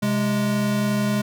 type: tone pair together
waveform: square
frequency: 130.81 / 207.6 Hz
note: C3 / G#3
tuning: 0 / 0 cents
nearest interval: minor sixth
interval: 800 cents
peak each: -27 / -21 dBFS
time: 0.02-1.22 s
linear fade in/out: 10 ms
effects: none